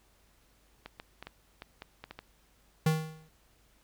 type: clicks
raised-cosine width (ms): 0.3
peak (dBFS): -26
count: 9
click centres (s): 0.86 / 0.999 / 1.226 / 1.27 / 1.621 / 1.821 / 2.04 / 2.11 / 2.19
type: tone with exponential decay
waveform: square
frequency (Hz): 157.8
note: D#3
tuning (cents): +25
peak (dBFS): -22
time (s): 2.86-3.29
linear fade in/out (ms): 5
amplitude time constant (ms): 92
effects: added 50 Hz sine -67 dBFS peak until 3.83 s + pink hiss -67 dBFS RMS until 3.83 s